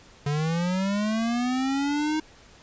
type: linear sweep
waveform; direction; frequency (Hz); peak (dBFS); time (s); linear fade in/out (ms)
square; up; 142.2 to 313.8; -24; 0.26-2.2; 5
effects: pink hiss -52 dBFS RMS until 2.62 s + resampled to 16000 Hz